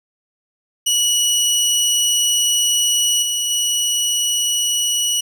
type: tone with level steps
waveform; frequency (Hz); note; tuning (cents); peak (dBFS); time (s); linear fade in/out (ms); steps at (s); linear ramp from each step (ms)
20% pulse; 2931; F#7; -17; -9 / -13 / -11; 0.86-5.21; 10; 3.22 / 3.5; 10
effects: none